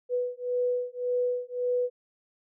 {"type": "beating tone pair", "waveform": "sine", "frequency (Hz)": [492.8, 494.6], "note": ["B4", "B4"], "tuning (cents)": [-4, 3], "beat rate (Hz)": 1.8, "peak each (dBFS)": -29, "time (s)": [0.09, 1.9], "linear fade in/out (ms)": 50, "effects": []}